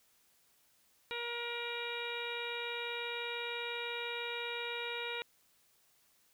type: harmonic tone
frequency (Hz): 474.1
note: A#4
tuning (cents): +29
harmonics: 1 / 2 / 3 / 4 / 5 / 6 / 7 / 8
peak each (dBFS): -43 / -46 / -46 / -48 / -42 / -47 / -53 / -45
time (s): 1.11-5.22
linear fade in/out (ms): 0
effects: white hiss -70 dBFS RMS until 6.33 s